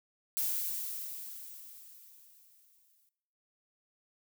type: noise with exponential decay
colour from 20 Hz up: violet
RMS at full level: -31 dBFS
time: 0.37-3.09 s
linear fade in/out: 0 ms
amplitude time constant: 590 ms
effects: noise-tail reverb RT60 0.8 s tail -18 dB re dry